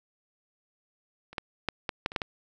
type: clicks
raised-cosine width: 0.3 ms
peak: -30 / -14 / -11 / -13 / -10 / -24 / -10 / -15 dBFS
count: 8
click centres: 1.33 / 1.382 / 1.687 / 1.892 / 2.061 / 2.119 / 2.162 / 2.218 s
effects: none